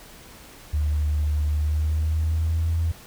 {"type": "tone with pitch glide", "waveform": "sine", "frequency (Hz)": [75, 82.74], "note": ["D2", "E2"], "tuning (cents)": [37, 7], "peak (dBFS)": -19, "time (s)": [0.73, 2.92], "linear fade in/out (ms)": 10, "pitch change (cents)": 170, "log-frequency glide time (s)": [1.5, 2.76], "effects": ["tanh soft clip ceiling -15 dBFS", "pink hiss -46 dBFS RMS until 3.06 s"]}